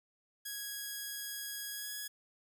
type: tone with pitch glide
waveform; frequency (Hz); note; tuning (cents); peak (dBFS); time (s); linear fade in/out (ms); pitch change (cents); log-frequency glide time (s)
5% pulse; 1657 to 1675.3; G#6 to G#6; -4 to +15; -29; 0.45-2.08; 10; +19; 1.71-1.92
effects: none